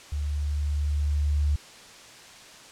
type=tone with level ramp; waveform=sine; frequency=73.42 Hz; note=D2; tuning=in tune; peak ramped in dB=-26 to -20 dBFS; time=0.12-1.56 s; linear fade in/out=5 ms; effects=white hiss -47 dBFS RMS until 2.71 s + low-pass 7000 Hz 12 dB/octave